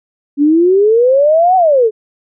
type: exponential two-way sweep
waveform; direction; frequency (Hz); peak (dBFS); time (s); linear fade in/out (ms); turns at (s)
sine; up then down; 279.5 to 762 to 417.5; -6; 0.37-1.91; 50; 1.56
effects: none